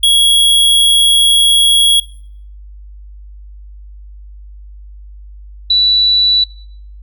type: tone pair in turn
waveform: square / sine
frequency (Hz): 3322 / 3951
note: G#7 / B7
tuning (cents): 0 / 0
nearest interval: minor third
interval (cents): 300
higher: second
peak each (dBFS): -7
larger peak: neither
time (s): 0.03-2 / 5.7-6.44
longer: first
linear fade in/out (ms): 5
effects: noise-tail reverb RT60 0.6 s tail -21 dB re dry + added 50 Hz sine -31 dBFS peak until 7.02 s